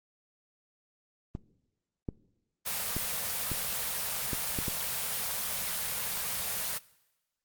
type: clicks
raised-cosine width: 3 ms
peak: -20 dBFS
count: 7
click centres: 1.351 / 2.088 / 2.966 / 3.517 / 4.332 / 4.588 / 4.682 s
type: band-stop noise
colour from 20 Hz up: white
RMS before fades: -33 dBFS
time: 2.65-6.79 s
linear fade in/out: 20 ms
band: 230 to 430 Hz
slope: 96 dB/octave
effects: noise-tail reverb RT60 1.0 s tail -22 dB re dry + Opus 24 kbps